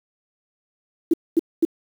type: tone bursts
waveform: sine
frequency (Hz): 330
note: E4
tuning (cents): +2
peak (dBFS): -12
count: 3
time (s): 1.11-1.651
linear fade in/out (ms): 5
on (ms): 27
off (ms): 230
effects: 7-bit